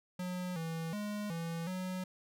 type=tone with pitch steps; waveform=square; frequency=181.1 / 163.6 / 208 / 166.5 / 184.6 Hz; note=F#3 / E3 / G#3 / E3 / F#3; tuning=-37 / -13 / +3 / +18 / -4 cents; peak=-37 dBFS; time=0.19-2.04 s; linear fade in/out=5 ms; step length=370 ms; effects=none